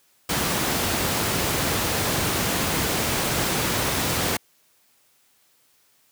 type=noise; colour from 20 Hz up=pink; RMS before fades=-23 dBFS; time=0.29-4.37 s; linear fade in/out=5 ms; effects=white hiss -62 dBFS RMS until 6.11 s + high-pass 80 Hz 12 dB/octave